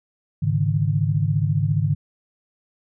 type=chord; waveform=sine; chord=Ab suspended fourth; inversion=none; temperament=equal with one note detuned; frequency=103.83 / 140.85 / 155.56 Hz; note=Ab2 / Db3 / Eb3; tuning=0 / +28 / 0 cents; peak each=-22 dBFS; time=0.42-1.95 s; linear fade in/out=10 ms; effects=none

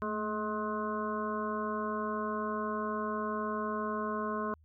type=harmonic tone with a mistuned harmonic; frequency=212.1 Hz; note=G#3; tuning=37 cents sharp; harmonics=1 / 2 / 3 / 5 / 6 / 7; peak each=-37 / -38 / -41 / -36 / -43 / -44 dBFS; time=0.02-4.54 s; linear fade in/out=0 ms; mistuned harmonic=1; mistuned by=+48 cents; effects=added 78 Hz sine -59 dBFS peak until 4.64 s

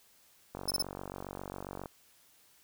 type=click train; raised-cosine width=1 ms; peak=-26 dBFS; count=63; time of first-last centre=0.55-1.858 s; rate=47.4 Hz
type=tone bursts; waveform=sawtooth; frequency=5274 Hz; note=E8; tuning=in tune; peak=-25 dBFS; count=3; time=0.68-0.822 s; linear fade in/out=5 ms; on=28 ms; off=29 ms
effects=white hiss -64 dBFS RMS until 2.63 s

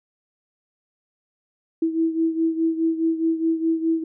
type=beating tone pair; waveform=sine; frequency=325 / 329.8 Hz; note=E4 / E4; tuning=-24 / +1 cents; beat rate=4.8 Hz; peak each=-20 / -25 dBFS; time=1.82-4.04 s; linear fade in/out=5 ms; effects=none

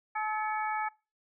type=harmonic tone with a mistuned harmonic; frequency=429.9 Hz; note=A4; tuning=40 cents flat; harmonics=2 / 3 / 4 / 5; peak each=-32 / -36 / -38 / -40 dBFS; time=0.15-0.89 s; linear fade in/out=10 ms; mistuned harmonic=5; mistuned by=+69 cents; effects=noise-tail reverb RT60 0.3 s tail -23 dB re dry

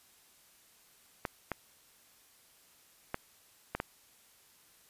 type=clicks; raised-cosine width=0.5 ms; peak=-18 dBFS; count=5; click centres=1.252 / 1.517 / 3.144 / 3.75 / 3.801 s; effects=white hiss -63 dBFS RMS until 4.89 s + resampled to 32000 Hz

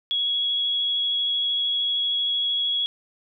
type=tone with vibrato; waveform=sine; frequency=3339 Hz; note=G#7; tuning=9 cents sharp; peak=-21 dBFS; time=0.11-2.86 s; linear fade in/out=0 ms; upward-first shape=sine; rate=13 Hz; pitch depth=10 cents each way; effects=none

